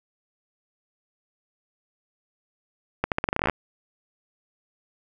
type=accelerating click train; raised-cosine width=0.5 ms; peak=-7 dBFS; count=14; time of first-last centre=3.04-3.497 s; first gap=78 ms; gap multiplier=0.85; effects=none